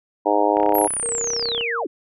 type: harmonic tone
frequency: 103.5 Hz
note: G#2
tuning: 5 cents flat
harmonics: 3 / 4 / 5 / 6 / 7 / 8 / 9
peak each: -23 / -23 / -23 / -23 / -23 / -23 / -23 dBFS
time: 0.25-0.88 s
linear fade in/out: 20 ms
type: click train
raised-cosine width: 0.5 ms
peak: -17 dBFS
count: 35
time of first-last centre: 0.57-1.61 s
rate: 32.7 Hz
type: linear sweep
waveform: sine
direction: down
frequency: 11840 to 227.1 Hz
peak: -22 dBFS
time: 0.74-1.87 s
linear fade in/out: 10 ms
type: tone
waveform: sine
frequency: 466.7 Hz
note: A#4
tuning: 2 cents sharp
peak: -27 dBFS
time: 1.03-1.85 s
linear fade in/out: 5 ms
effects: none